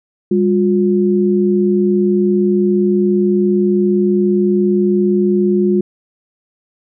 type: tone pair together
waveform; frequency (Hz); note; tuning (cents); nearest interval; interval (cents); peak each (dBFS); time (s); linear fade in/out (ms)
sine; 200 / 357.4; G3 / F4; +35 / +40; minor seventh; 1005; -13; 0.31-5.81; 5
effects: none